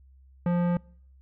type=tone with tanh clipping; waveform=sine; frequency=174.9 Hz; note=F3; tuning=3 cents sharp; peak=-24 dBFS; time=0.46-0.77 s; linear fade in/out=2 ms; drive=16 dB; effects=noise-tail reverb RT60 0.6 s tail -26 dB re dry + added 66 Hz sine -52 dBFS peak until 1.21 s